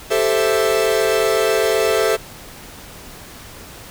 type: chord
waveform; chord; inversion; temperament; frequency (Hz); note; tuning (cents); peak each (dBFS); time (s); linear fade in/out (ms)
45% pulse; A minor seventh; third; equal; 392 / 440 / 523.3 / 659.3; G4 / A4 / C5 / E5; 0 / 0 / 0 / 0; -22 / -18 / -22 / -21; 0.1-2.17; 20
effects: pink hiss -38 dBFS RMS until 3.9 s